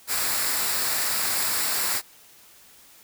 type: noise with comb filter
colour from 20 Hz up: white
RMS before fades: -25 dBFS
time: 0.07-2.02 s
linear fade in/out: 50 ms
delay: 0.32 ms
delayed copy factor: -0.5
effects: white hiss -52 dBFS RMS until 3.03 s